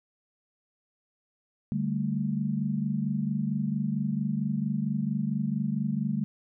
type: chord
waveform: sine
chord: D suspended fourth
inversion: none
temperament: just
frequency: 146.83 / 195.78 / 220.2 Hz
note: D3 / G3 / A3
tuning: 0 / -2 / +2 cents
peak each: -31 / -30 / -30 dBFS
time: 1.72-6.24 s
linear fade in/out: 0 ms
effects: none